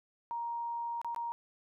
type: tone with dropouts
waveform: sine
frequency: 938 Hz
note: A#5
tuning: 11 cents sharp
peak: -34 dBFS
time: 0.31-1.32 s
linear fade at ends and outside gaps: 0 ms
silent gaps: 1.015-1.046 / 1.147-1.162 s
effects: none